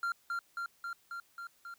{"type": "tone with echo", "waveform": "triangle", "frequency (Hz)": 1385, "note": "F6", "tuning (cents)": -15, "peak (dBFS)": -29, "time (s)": [0.03, 0.12], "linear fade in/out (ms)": 2, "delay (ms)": 270, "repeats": 6, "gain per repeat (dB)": -2, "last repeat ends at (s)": 1.74, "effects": ["white hiss -68 dBFS RMS until 1.78 s"]}